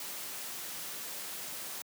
white noise, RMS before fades -41 dBFS, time 0-1.82 s, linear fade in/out 2 ms, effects high-pass 150 Hz 12 dB/octave

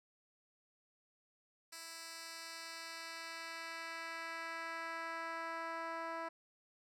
10% pulse tone with band-pass filter sweep, 329.6 Hz, E4, in tune, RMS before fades -45 dBFS, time 1.72-6.29 s, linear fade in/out 10 ms, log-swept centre 7100 to 890 Hz, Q 0.88, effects none

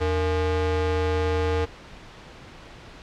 square ring-modulated tone, 189.3 Hz, F#3, 40 cents sharp, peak -19 dBFS, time 0-1.66 s, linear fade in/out 20 ms, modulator 272 Hz, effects pink hiss -44 dBFS RMS until 3.02 s + low-pass 4000 Hz 12 dB/octave

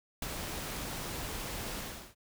pink noise with ADSR envelope, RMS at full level -35 dBFS, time 0.22-2.15 s, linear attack 4 ms, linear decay 38 ms, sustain -4 dB, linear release 360 ms, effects none

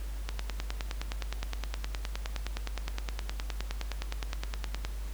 click train, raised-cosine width 0.2 ms, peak -17 dBFS, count 45, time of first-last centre 0.29-4.85 s, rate 9.65 Hz, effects added 50 Hz sine -34 dBFS peak until 5.13 s + pink hiss -51 dBFS RMS until 5.13 s

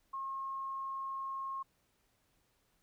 sine tone, 1078 Hz, C#6, 49 cents flat, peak -37 dBFS, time 0.13-1.63 s, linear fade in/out 10 ms, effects pink hiss -75 dBFS RMS until 2.82 s

